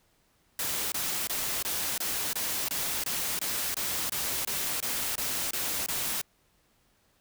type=noise bursts; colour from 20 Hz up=white; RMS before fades=-31 dBFS; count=16; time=0.59-6.215 s; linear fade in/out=2 ms; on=330 ms; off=23 ms; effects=pink hiss -68 dBFS RMS until 7.2 s